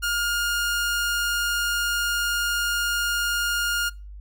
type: tone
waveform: sawtooth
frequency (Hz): 1417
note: F6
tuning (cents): +25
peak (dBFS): -19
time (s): 0.02-3.9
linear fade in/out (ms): 20
effects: noise-tail reverb RT60 0.3 s tail -25 dB re dry + added 50 Hz sine -37 dBFS peak until 4.2 s